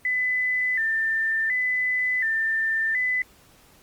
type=tone with vibrato; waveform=sine; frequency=1894 Hz; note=A#6; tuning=27 cents sharp; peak=-21 dBFS; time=0.05-3.22 s; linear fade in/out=2 ms; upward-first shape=square; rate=0.69 Hz; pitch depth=99 cents each way; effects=pink hiss -55 dBFS RMS until 3.82 s + Opus 32 kbps